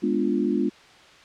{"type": "chord", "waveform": "sine", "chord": "G# diminished seventh", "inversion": "none", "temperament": "equal", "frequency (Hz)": [207.7, 246.9, 293.7, 349.2], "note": ["G#3", "B3", "D4", "F4"], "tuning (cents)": [0, 0, 0, 0], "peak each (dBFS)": -26, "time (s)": [0.02, 0.7], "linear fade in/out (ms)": 20, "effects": ["white hiss -50 dBFS RMS until 1.24 s", "low-pass 4000 Hz 12 dB/octave"]}